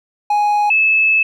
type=tone pair in turn; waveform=triangle / sine; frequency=831 / 2608 Hz; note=G#5 / E7; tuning=+1 / -19 cents; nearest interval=octave + minor sixth; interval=1980 cents; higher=second; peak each=-10 dBFS; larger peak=neither; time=0.3-0.7 / 0.7-1.23 s; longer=second; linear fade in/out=5 ms; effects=none